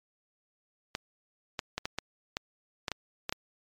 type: clicks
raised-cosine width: 0.2 ms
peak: -14 dBFS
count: 10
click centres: 0.951 / 1.592 / 1.78 / 1.855 / 1.986 / 2.369 / 2.882 / 2.917 / 3.294 / 3.325 s
effects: MP3 96 kbps